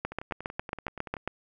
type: two click trains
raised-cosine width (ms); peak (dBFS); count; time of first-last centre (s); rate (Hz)
0.5; -24 / -15; 12 / 10; 0.12-1.168 / 0.05-1.276; 10.5 / 7.34
effects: none